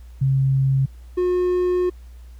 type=tone pair in turn; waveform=sine / triangle; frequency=134.7 / 360.5 Hz; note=C#3 / F#4; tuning=-49 / -45 cents; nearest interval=octave + perfect fourth; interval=1704 cents; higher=second; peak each=-15 dBFS; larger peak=neither; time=0.21-0.86 / 1.17-1.9 s; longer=second; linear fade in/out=10 ms; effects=added 60 Hz sine -38 dBFS peak until 2.39 s + pink hiss -58 dBFS RMS until 2.39 s